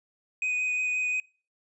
triangle tone with vibrato, 2496 Hz, D#7, 5 cents sharp, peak -24 dBFS, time 0.42-1.2 s, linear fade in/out 2 ms, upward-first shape sine, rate 5.7 Hz, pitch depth 11 cents each way, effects noise-tail reverb RT60 0.4 s tail -26 dB re dry + resampled to 22050 Hz

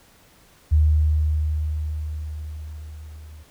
sine tone with level ramp, 76.6 Hz, D#2, 27 cents flat, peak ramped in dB -12 to -39 dBFS, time 0.71-3.44 s, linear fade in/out 20 ms, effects pink hiss -54 dBFS RMS until 3.5 s

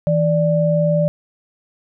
sine tone pair together, 162.31 / 588 Hz, E3 / D5, -27 / +2 cents, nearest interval octave + minor seventh, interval 2229 cents, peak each -16 dBFS, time 0.07-1.08 s, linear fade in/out 0 ms, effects none

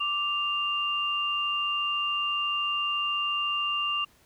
sine tone pair together, 1174.7 / 2794 Hz, D6 / F7, 0 / 0 cents, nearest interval octave + minor third, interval 1500 cents, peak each -30 / -27 dBFS, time 0-4.05 s, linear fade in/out 10 ms, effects pink hiss -61 dBFS RMS until 4.25 s

